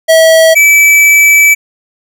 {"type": "tone pair in turn", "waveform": "square", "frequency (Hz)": [647, 2306], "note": ["E5", "D7"], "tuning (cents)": [-32, -32], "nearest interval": "octave + minor seventh", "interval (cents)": 2200, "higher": "second", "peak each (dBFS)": -3, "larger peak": "neither", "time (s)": [[0.08, 0.55], [0.55, 1.55]], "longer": "second", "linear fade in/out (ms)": 20, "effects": []}